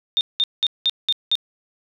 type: tone bursts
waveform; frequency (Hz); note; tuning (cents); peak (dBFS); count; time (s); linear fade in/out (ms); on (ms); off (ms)
sine; 3640; A#7; -42; -15; 6; 0.17-1.354; 0; 39; 190
effects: none